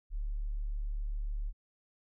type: tone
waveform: sine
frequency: 36.41 Hz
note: D1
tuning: 14 cents flat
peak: -32 dBFS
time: 0.1-1.53 s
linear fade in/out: 50 ms
effects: none